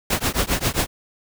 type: noise with tremolo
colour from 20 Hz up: pink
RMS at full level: -18 dBFS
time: 0.1-0.87 s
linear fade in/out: 5 ms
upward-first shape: triangle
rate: 7.5 Hz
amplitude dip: 100%
effects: none